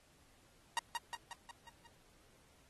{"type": "tone with echo", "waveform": "sawtooth", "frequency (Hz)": 940, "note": "A#5", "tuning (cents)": 14, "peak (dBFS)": -29, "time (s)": [0.77, 0.79], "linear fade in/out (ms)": 0, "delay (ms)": 180, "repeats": 6, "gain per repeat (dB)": -4, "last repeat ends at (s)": 1.87, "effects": ["pink hiss -68 dBFS RMS until 2.69 s", "AAC 32 kbps"]}